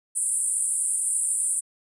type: band-pass noise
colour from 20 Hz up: pink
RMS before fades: -25 dBFS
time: 0.15-1.61 s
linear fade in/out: 20 ms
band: 8400 to 10000 Hz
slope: 96 dB/octave
effects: resampled to 24000 Hz